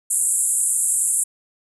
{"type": "band-pass noise", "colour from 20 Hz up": "pink", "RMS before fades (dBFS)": -20, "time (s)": [0.1, 1.24], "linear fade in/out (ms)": 10, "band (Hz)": [7500, 11000], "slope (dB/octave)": 96, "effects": []}